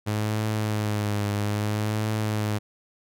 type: tone with vibrato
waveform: sawtooth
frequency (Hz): 105.5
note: G#2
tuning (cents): +28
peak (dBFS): -20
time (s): 0.06-2.59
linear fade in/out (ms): 20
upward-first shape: triangle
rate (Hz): 0.61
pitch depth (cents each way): 51
effects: none